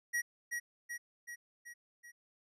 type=tone with echo; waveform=square; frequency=1908 Hz; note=A#6; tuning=40 cents sharp; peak=-32 dBFS; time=0.13-0.22 s; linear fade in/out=20 ms; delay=380 ms; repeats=5; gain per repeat=-4 dB; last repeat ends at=2.12 s; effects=resampled to 32000 Hz